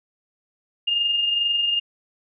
sine tone with amplitude modulation, 2825 Hz, F7, 19 cents sharp, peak -17 dBFS, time 0.87-1.8 s, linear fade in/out 10 ms, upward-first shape sine, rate 22.3 Hz, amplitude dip 40%, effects none

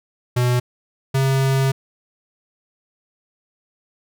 square tone pair in turn, 123.47 / 134.5 Hz, B2 / C3, 0 / +48 cents, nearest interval minor second, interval 148 cents, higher second, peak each -16 dBFS, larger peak neither, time 0.36-0.6 / 1.14-1.72 s, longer second, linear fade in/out 10 ms, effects none

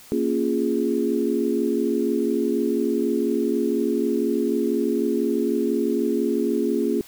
sine chord, Bb minor seventh, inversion none, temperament equal, 233.1 / 277.2 / 349.2 / 415.3 Hz, Bb3 / Db4 / F4 / Ab4, 0 / 0 / 0 / 0 cents, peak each -25 dBFS, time 0.12-7.01 s, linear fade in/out 0 ms, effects white hiss -47 dBFS RMS until 7.07 s

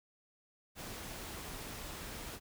pink noise, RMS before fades -45 dBFS, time 0.75-2.4 s, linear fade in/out 50 ms, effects none

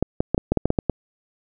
clicks, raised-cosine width 2 ms, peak -5 dBFS, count 10, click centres 0.026 / 0.205 / 0.346 / 0.379 / 0.52 / 0.573 / 0.656 / 0.704 / 0.788 / 0.897 s, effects none

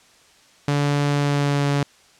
sawtooth tone with pitch glide, 144.1 to 142.36 Hz, D3 to C#3, -33 to +46 cents, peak -14 dBFS, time 0.68-1.83 s, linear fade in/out 2 ms, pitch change -21 cents, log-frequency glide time 1.11-1.67 s, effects white hiss -53 dBFS RMS until 2.19 s + low-pass 7000 Hz 12 dB/octave

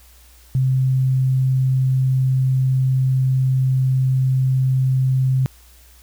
sine tone, 130.81 Hz, C3, in tune, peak -14 dBFS, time 0.55-5.46 s, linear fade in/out 0 ms, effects added 60 Hz sine -47 dBFS peak until 6.02 s + white hiss -51 dBFS RMS until 6.02 s

